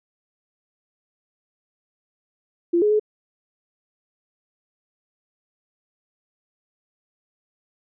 sine tone with pitch steps, 343.5 / 419.7 / 425.7 Hz, F4 / G#4 / G#4, -29 / +18 / +43 cents, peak -15 dBFS, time 2.73-2.997 s, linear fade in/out 10 ms, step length 89 ms, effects none

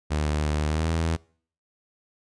sawtooth tone with pitch glide, 75.4 to 81.75 Hz, D2 to E2, +46 to -14 cents, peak -19 dBFS, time 0.1-1.17 s, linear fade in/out 20 ms, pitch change +140 cents, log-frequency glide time 0.66-0.89 s, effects noise-tail reverb RT60 0.5 s tail -24 dB re dry + resampled to 22050 Hz

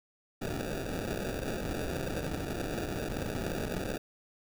blue noise with sample-and-hold, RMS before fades -35 dBFS, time 0.41-3.98 s, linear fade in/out 10 ms, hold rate 1050 Hz, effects none

